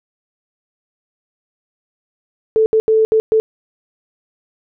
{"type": "tone bursts at uneven times", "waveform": "sine", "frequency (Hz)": 440, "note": "A4", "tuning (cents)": 0, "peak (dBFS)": -9, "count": 5, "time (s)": [[2.56, 2.66], [2.73, 2.8], [2.88, 3.05], [3.12, 3.2], [3.32, 3.4]], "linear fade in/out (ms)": 0, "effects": []}